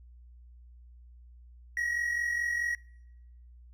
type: tone pair together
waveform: triangle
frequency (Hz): 1864.7 / 1909.4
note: A#6 / A#6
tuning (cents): 0 / +41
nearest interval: unison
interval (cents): 41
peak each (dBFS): -35 / -27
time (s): 1.77-2.75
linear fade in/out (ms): 2
effects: noise-tail reverb RT60 0.9 s tail -25 dB re dry + added 60 Hz sine -50 dBFS peak until 3.73 s